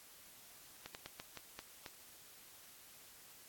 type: slowing click train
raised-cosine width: 0.2 ms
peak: -29 dBFS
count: 7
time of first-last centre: 0.86-1.862 s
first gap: 89 ms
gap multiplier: 1.25
effects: white hiss -59 dBFS RMS until 3.48 s + AAC 64 kbps